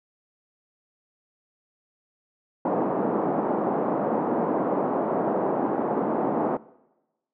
pink band-pass noise, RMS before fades -25 dBFS, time 2.65-6.57 s, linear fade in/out 2 ms, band 210 to 960 Hz, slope 24 dB/octave, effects noise-tail reverb RT60 1.0 s tail -21 dB re dry

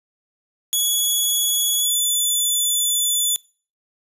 10% pulse tone with pitch glide, 3379 to 3486 Hz, G#7 to A7, +29 to -17 cents, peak -10 dBFS, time 0.73-3.36 s, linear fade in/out 0 ms, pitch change +54 cents, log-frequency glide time 1.79-1.95 s, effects noise-tail reverb RT60 0.4 s tail -24 dB re dry + resampled to 32000 Hz

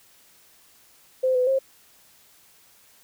sine tone with pitch steps, 517 / 503 / 534 Hz, C5 / B4 / C5, -21 / +32 / +35 cents, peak -18 dBFS, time 1.23-1.59 s, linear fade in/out 10 ms, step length 120 ms, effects white hiss -56 dBFS RMS until 3.03 s

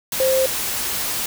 sine tone in noise, 525 Hz, C5, 6 cents sharp, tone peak -15 dBFS, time 0.2-0.46 s, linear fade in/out 2 ms, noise white, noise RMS -24 dBFS, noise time 0.12-1.26 s, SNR +6 dB, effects none

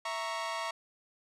sawtooth chord, A# diminished, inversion second, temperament equal, 659.3 / 932.3 / 1108.7 Hz, E5 / A#5 / C#6, 0 / 0 / 0 cents, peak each -35 / -34 / -34 dBFS, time 0.05-0.71 s, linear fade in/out 5 ms, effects low-pass 7000 Hz 12 dB/octave

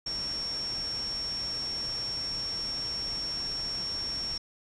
sine tone in noise, 5490 Hz, F8, 31 cents flat, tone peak -31 dBFS, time 0.06-4.38 s, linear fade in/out 5 ms, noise pink, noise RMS -43 dBFS, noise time 0.06-4.38 s, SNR +9 dB, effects resampled to 22050 Hz

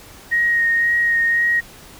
sine tone with vibrato, 1872 Hz, A#6, 7 cents sharp, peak -14 dBFS, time 0.31-1.61 s, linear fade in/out 20 ms, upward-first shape sine, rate 1.9 Hz, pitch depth 17 cents each way, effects pink hiss -42 dBFS RMS until 1.99 s

